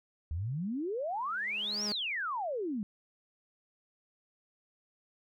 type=exponential two-way sweep; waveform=sine; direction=up then down; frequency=73.42 to 5790 to 194.3 Hz; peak=-32 dBFS; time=0.31-2.83 s; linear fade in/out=0 ms; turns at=1.84 s
type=tone with exponential growth; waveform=sawtooth; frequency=208.1 Hz; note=G#3; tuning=4 cents sharp; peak=-31 dBFS; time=1.09-1.92 s; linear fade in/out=0 ms; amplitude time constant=180 ms
effects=none